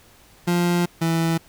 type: tone pair in turn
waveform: 30% pulse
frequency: 174.61 / 164.81 Hz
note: F3 / E3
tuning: 0 / 0 cents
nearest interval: minor second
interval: 100 cents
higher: first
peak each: -15 / -16 dBFS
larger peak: first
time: 0.47-0.86 / 1.01-1.38 s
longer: first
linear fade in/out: 10 ms
effects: pink hiss -52 dBFS RMS until 1.48 s